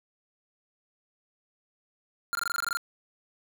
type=tone bursts; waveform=square; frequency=1396.9 Hz; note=F6; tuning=in tune; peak=-27 dBFS; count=11; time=2.33-2.771 s; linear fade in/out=0 ms; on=21 ms; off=21 ms; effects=none